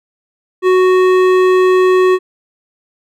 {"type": "tone with hard clipping", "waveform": "sine", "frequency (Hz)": 370, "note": "F#4", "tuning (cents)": 0, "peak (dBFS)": -9, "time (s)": [0.62, 2.19], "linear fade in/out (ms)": 50, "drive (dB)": 13, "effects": []}